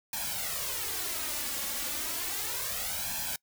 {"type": "noise with flanger", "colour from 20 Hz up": "white", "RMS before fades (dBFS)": -34, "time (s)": [0.13, 3.36], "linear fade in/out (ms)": 2, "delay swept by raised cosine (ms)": [1.2, 3.6], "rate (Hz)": 0.33, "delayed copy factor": 0.85, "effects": ["noise-tail reverb RT60 0.1 s tail -25 dB re dry"]}